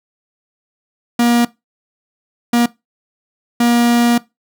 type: tone bursts at uneven times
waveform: 45% pulse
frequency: 237.9 Hz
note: A#3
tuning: 35 cents sharp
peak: -10 dBFS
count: 3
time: 1.19-1.45 / 2.53-2.66 / 3.6-4.18 s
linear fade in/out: 5 ms
effects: noise-tail reverb RT60 0.2 s tail -20 dB re dry